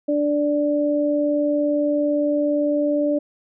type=tone pair together; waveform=sine; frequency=293.7 / 586 Hz; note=D4 / D5; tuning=0 / -4 cents; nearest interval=octave; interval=1196 cents; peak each=-20 dBFS; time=0.08-3.19 s; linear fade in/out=10 ms; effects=none